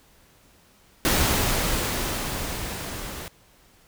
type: noise with level ramp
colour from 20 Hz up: pink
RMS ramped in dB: -20 to -36 dBFS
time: 1.05-3.28 s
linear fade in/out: 0 ms
effects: pink hiss -57 dBFS RMS until 3.87 s